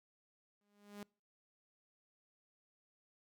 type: tone with exponential growth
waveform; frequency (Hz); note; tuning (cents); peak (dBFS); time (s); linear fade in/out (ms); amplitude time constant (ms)
sawtooth; 204.9; G#3; -23; -40; 0.61-1.03; 2; 90
effects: noise-tail reverb RT60 0.4 s tail -26 dB re dry